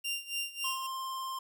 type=tone with tremolo; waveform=sawtooth; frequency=2785 Hz; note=F7; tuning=5 cents flat; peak=-28 dBFS; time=0.04-0.87 s; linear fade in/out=10 ms; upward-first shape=sine; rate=3.6 Hz; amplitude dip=85%
type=tone with vibrato; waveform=square; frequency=1053 Hz; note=C6; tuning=11 cents sharp; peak=-36 dBFS; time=0.64-1.39 s; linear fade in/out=5 ms; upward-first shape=sine; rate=20 Hz; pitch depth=17 cents each way
effects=11-bit